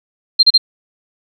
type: tone bursts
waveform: sine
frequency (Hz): 4177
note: C8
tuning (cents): -4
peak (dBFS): -4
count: 3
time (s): 0.39-0.579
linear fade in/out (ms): 10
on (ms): 41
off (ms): 33
effects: none